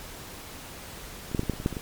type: clicks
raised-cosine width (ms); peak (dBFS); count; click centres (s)
3; -27 / -13 / -11 / -21 / -12 / -25 / -23 / -10 / -21 / -19; 10; 1.315 / 1.348 / 1.394 / 1.433 / 1.497 / 1.536 / 1.601 / 1.661 / 1.727 / 1.768
effects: pink hiss -42 dBFS RMS until 1.81 s + MP3 96 kbps